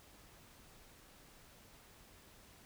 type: silence
effects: pink hiss -61 dBFS RMS until 2.65 s